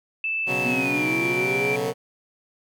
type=tone with pitch glide; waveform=sine; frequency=2637 to 2349 Hz; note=E7 to D7; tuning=0 to 0 cents; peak=-23 dBFS; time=0.24-1.76 s; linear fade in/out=2 ms; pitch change=-200 cents; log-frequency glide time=0.66-1.07 s
type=chord; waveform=10% pulse; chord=B suspended second; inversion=none; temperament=equal; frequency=123.47 / 138.59 / 185 Hz; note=B2 / C#3 / F#3; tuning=0 / 0 / 0 cents; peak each=-23 dBFS; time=0.46-1.94 s; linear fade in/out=50 ms
type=linear sweep; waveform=sine; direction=up; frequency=237.3 to 460.1 Hz; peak=-25 dBFS; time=0.64-1.93 s; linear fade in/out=20 ms
effects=none